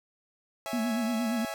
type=chord; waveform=sawtooth; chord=C# minor; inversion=none; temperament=equal; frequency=554.4 / 659.3 / 830.6 Hz; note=C#5 / E5 / G#5; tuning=0 / 0 / 0 cents; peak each=-38 / -32 / -35 dBFS; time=0.66-1.54 s; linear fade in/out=0 ms
type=tone with vibrato; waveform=sine; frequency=232 Hz; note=A#3; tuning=8 cents flat; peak=-27 dBFS; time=0.73-1.45 s; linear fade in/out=2 ms; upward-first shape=sine; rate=8.6 Hz; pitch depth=96 cents each way
effects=none